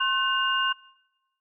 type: tone cluster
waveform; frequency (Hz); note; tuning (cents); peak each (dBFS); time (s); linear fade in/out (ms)
sine; 1067 / 1515 / 2821; C6 / F#6 / F7; +34 / +40 / +17; -26; 0-0.73; 10
effects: noise-tail reverb RT60 1.0 s tail -24 dB re dry